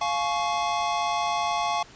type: chord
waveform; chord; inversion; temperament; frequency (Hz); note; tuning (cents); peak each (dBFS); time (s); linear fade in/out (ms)
square; Db major; first; equal with one note detuned; 698.5 / 849 / 1108.7; F5 / Ab5 / Db6; 0 / +38 / 0; -29; 0.01-1.83; 5
effects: pink hiss -49 dBFS RMS until 1.95 s + resampled to 16000 Hz